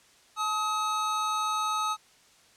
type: tone pair together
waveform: square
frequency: 863.9 / 1268 Hz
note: A5 / D#6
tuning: -32 / +32 cents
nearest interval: perfect fifth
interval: 664 cents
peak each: -34 / -28 dBFS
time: 0.36-1.97 s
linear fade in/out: 50 ms
effects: white hiss -59 dBFS RMS until 2.56 s + low-pass 8000 Hz 12 dB/octave